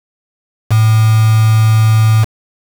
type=tone with quantisation; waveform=sine; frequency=110 Hz; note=A2; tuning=in tune; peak=-6 dBFS; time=0.7-2.25 s; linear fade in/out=20 ms; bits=3; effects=none